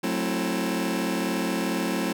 sawtooth chord, F# half-diminished seventh, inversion none, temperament just, 185 / 222 / 266.4 / 333 Hz, F#3 / A3 / C4 / E4, 0 / +16 / +31 / +18 cents, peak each -26 dBFS, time 0.03-2.13 s, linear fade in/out 10 ms, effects none

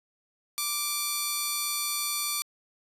5% pulse tone pair together, 1174.7 / 4435 Hz, D6 / C#8, 0 / 0 cents, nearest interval octave + major seventh, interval 2300 cents, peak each -17 / -25 dBFS, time 0.58-2.42 s, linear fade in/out 0 ms, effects resampled to 32000 Hz

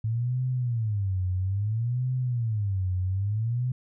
sine tone with vibrato, 108.3 Hz, A2, 27 cents flat, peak -24 dBFS, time 0.04-3.72 s, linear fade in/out 5 ms, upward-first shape sine, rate 0.6 Hz, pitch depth 290 cents each way, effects none

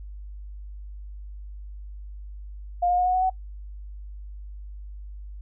sine tone with pitch steps, 706 / 714.6 / 723.3 / 732.2 / 741.1 / 750.1 Hz, F5 / F5 / F#5 / F#5 / F#5 / F#5, +19 / +40 / -39 / -18 / +3 / +23 cents, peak -19 dBFS, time 2.82-3.3 s, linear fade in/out 10 ms, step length 80 ms, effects noise-tail reverb RT60 0.1 s tail -21 dB re dry + added 50 Hz sine -36 dBFS peak until 5.41 s

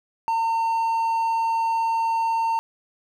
triangle tone, 909 Hz, A#5, 44 cents flat, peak -18 dBFS, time 0.28-2.59 s, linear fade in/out 0 ms, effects none

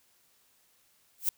violet noise with exponential growth, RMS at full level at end -22 dBFS, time 1.18-1.29 s, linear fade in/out 2 ms, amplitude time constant 22 ms, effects white hiss -67 dBFS RMS until 1.37 s

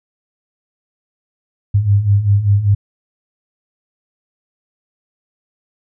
sine beating tone pair, 98 / 103.1 Hz, G2 / G#2, 0 / -12 cents, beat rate 5.1 Hz, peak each -16 / -11 dBFS, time 1.74-2.75 s, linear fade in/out 10 ms, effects none

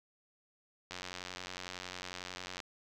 click train, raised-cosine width 0.2 ms, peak -24 dBFS, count 155, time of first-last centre 0.91-2.602 s, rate 91 Hz, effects none

